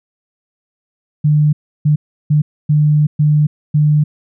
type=tone bursts at uneven times; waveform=sine; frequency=150 Hz; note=D3; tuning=37 cents sharp; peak=-8 dBFS; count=6; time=1.24-1.53 / 1.85-1.96 / 2.3-2.42 / 2.69-3.07 / 3.19-3.47 / 3.74-4.04 s; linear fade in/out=10 ms; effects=none